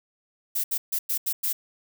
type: noise bursts at uneven times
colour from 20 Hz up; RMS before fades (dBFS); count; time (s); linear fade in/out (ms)
violet; -26; 6; 0.55-0.64 / 0.71-0.78 / 0.92-0.99 / 1.09-1.18 / 1.26-1.33 / 1.43-1.53; 10
effects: none